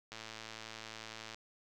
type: click train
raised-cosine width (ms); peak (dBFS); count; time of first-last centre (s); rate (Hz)
0.2; -28; 137; 0.12-1.345; 111
effects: none